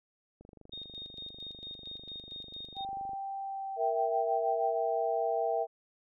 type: click train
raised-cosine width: 2 ms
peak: -39 dBFS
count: 68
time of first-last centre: 0.41-3.134 s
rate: 24.6 Hz
type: tone with tremolo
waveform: sine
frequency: 3700 Hz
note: A#7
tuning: 14 cents flat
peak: -40 dBFS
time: 0.72-2.85 s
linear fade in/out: 10 ms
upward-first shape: square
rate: 4.4 Hz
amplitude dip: 55%
type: tone with pitch glide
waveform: sine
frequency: 784 to 777.7 Hz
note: G5 to G5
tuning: 0 to -14 cents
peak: -35 dBFS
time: 2.75-4.79 s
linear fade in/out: 50 ms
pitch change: -14 cents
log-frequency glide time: 3.41-3.73 s
type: chord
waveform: sine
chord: E diminished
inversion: second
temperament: equal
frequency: 466.2 / 659.3 / 784 Hz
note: Bb4 / E5 / G5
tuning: 0 / 0 / 0 cents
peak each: -33 / -31 / -33 dBFS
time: 3.76-5.67 s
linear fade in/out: 50 ms
effects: none